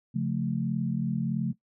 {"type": "chord", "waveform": "sine", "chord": "Db augmented", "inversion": "none", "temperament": "equal with one note detuned", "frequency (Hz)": [138.59, 176.85, 220], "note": ["Db3", "F3", "A3"], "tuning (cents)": [0, 22, 0], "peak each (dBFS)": -30, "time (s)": [0.14, 1.53], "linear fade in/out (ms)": 20, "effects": ["noise-tail reverb RT60 0.1 s tail -17 dB re dry"]}